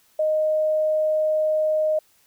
sine tone, 620 Hz, D#5, 6 cents flat, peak -18 dBFS, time 0.19-1.99 s, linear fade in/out 5 ms, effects white hiss -60 dBFS RMS until 2.26 s

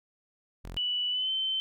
sawtooth tone, 43.65 Hz, F1, in tune, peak -35 dBFS, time 0.64-0.78 s, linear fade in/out 10 ms
sine tone with pitch glide, 2960 to 3084 Hz, F#7 to G7, 0 to -29 cents, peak -27 dBFS, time 0.77-1.6 s, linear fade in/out 0 ms, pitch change +71 cents, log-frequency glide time 1.1-1.31 s
effects none

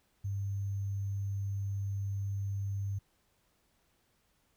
sine tone with sample-and-hold, 99.1 Hz, G2, 19 cents sharp, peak -32 dBFS, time 0.24-2.99 s, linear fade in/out 10 ms, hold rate 6300 Hz, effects pink hiss -73 dBFS RMS until 4.56 s

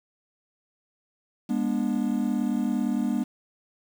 triangle tone cluster, 204.5 / 242.2 / 292.9 Hz, G#3 / B3 / D4, -26 / -34 / -5 cents, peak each -26 / -24 / -28 dBFS, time 1.49-3.24 s, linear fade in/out 10 ms, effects 8-bit

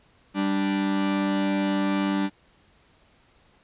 45% pulse tone pair together, 196 / 293.7 Hz, G3 / D4, 0 / 0 cents, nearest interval perfect fifth, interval 700 cents, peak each -25 dBFS, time 0.34-2.3 s, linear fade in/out 50 ms, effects pink hiss -60 dBFS RMS until 3.63 s + resampled to 8000 Hz

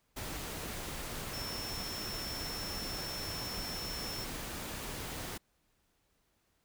sine tone in noise, 5400 Hz, E8, 41 cents sharp, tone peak -41 dBFS, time 1.33-4.25 s, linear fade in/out 10 ms, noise pink, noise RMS -41 dBFS, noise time 0.16-5.38 s, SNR -3 dB, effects pink hiss -75 dBFS RMS until 6.64 s

